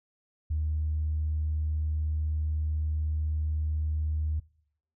sine tone, 77 Hz, D#2, 17 cents flat, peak -25 dBFS, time 0.5-4.4 s, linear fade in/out 10 ms, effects noise-tail reverb RT60 0.7 s tail -24 dB re dry + tanh soft clip ceiling -21 dBFS

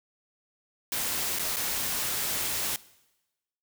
white noise with dropouts, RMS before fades -30 dBFS, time 0.92-2.76 s, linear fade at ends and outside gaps 1 ms, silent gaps 1.387-1.394 / 1.561-1.567 s, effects noise-tail reverb RT60 1.0 s tail -20 dB re dry

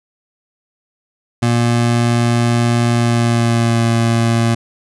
25% pulse tone with pitch glide, 118.6 to 115.69 Hz, A#2 to A#2, +30 to -13 cents, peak -8 dBFS, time 1.42-4.55 s, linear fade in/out 10 ms, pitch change -43 cents, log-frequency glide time 2.93-3.86 s, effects resampled to 24000 Hz

